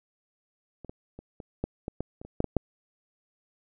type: clicks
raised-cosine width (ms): 2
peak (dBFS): -29 / -26 / -29 / -27 / -15 / -19 / -17 / -28 / -30 / -11 / -16 / -9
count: 12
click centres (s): 0.847 / 0.895 / 1.19 / 1.402 / 1.64 / 1.881 / 2.006 / 2.215 / 2.25 / 2.404 / 2.443 / 2.567
effects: none